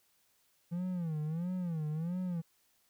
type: tone with vibrato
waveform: triangle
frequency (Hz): 167.1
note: E3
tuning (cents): +24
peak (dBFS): -31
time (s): 0.71-2.42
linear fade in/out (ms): 20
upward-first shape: sine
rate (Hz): 1.5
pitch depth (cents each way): 170
effects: white hiss -72 dBFS RMS until 2.89 s